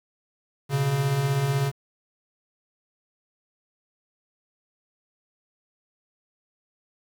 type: beating tone pair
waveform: square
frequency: 123.47 / 139.47 Hz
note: B2 / C#3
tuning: 0 / +11 cents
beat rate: 16 Hz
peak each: -30 / -23 dBFS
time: 0.69-1.72 s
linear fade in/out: 50 ms
effects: 8-bit